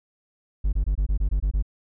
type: tone bursts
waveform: triangle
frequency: 49 Hz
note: G1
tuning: in tune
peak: -17 dBFS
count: 9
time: 0.64-1.625 s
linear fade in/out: 10 ms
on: 89 ms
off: 23 ms
effects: none